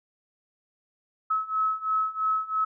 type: beating tone pair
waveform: sine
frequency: 1289 / 1292 Hz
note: E6 / E6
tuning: -39 / -35 cents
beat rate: 3 Hz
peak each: -28 / -26 dBFS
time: 1.3-2.65 s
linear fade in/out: 10 ms
effects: none